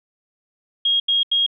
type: tone bursts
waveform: sine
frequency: 3266 Hz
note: G#7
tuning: 30 cents flat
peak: -15 dBFS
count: 3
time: 0.85-1.464 s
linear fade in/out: 5 ms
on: 150 ms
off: 82 ms
effects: none